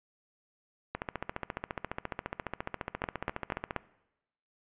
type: two click trains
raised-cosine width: 0.5 ms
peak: -15 / -18 dBFS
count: 4 / 41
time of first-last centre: 3.04-3.763 / 0.95-3.709 s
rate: 4.15 / 14.5 Hz
effects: noise-tail reverb RT60 0.9 s tail -20 dB re dry + resampled to 8000 Hz